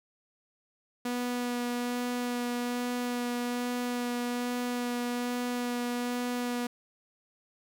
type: tone with vibrato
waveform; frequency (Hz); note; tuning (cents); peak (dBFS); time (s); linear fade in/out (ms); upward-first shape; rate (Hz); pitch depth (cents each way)
sawtooth; 243.9; B3; -21; -26; 1.05-6.67; 5; sine; 1.2; 10
effects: none